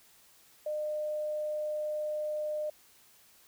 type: tone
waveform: sine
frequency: 606 Hz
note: D#5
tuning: 46 cents flat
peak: -31 dBFS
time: 0.66-2.7 s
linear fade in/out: 5 ms
effects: white hiss -61 dBFS RMS until 3.47 s